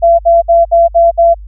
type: tone bursts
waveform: sine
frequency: 677 Hz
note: E5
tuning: 46 cents sharp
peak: -3 dBFS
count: 6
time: 0.02-1.345 s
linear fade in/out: 20 ms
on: 170 ms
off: 61 ms
effects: added 50 Hz sine -26 dBFS peak until 1.47 s